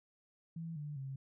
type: tone with pitch steps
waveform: sine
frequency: 164.9 / 147.9 / 135 Hz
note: E3 / D3 / C#3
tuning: +1 / +13 / -45 cents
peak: -40 dBFS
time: 0.56-1.16 s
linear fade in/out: 5 ms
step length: 200 ms
effects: none